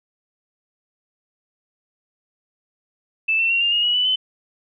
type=tone with pitch steps; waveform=sine; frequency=2637 / 2691 / 2746 / 2802 / 2859 / 2917 / 2977 / 3038 Hz; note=E7 / E7 / F7 / F7 / F7 / F#7 / F#7 / F#7; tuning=0 / +35 / -30 / +5 / +40 / -25 / +10 / +45 cents; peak=-16 dBFS; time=3.28-4.16 s; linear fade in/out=10 ms; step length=110 ms; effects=none